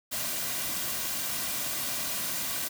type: noise with comb filter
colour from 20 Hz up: white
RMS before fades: -32 dBFS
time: 0.11-2.69 s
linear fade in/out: 20 ms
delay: 2.3 ms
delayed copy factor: -0.5
effects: none